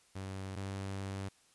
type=tone pair in turn; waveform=sawtooth; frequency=96 / 97.4 Hz; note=G2 / G2; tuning=-36 / -11 cents; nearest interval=unison; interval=25 cents; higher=second; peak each=-36 / -34 dBFS; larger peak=second; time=0.15-0.56 / 0.56-1.29 s; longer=second; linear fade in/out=10 ms; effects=white hiss -67 dBFS RMS until 1.54 s + resampled to 24000 Hz